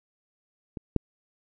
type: clicks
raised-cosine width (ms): 3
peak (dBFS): -22 / -9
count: 2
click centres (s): 0.772 / 0.963
effects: none